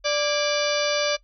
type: harmonic tone with a mistuned harmonic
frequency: 587.3 Hz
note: D5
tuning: in tune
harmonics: 1 / 2 / 3 / 4 / 5 / 6 / 7 / 8 / 9 / 10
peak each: -23 / -32 / -32 / -31 / -34 / -31 / -38 / -30 / -40 / -34 dBFS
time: 0.04-1.17 s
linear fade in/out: 20 ms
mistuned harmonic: 3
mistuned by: -130 cents
effects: noise-tail reverb RT60 0.1 s tail -19 dB re dry + added 43 Hz sine -55 dBFS peak until 1.23 s